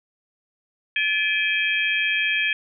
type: tone cluster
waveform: sine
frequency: 1725 / 2357 / 2542 / 3222 Hz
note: A6 / D7 / D#7 / G7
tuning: -35 / +6 / +36 / +47 cents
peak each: -24 / -25 / -25 / -27 dBFS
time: 0.96-2.53 s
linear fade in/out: 2 ms
effects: none